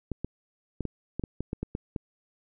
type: clicks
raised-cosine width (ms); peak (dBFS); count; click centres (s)
3; -18; 11; 0.117 / 0.246 / 0.807 / 0.853 / 1.196 / 1.238 / 1.406 / 1.531 / 1.63 / 1.751 / 1.962
effects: none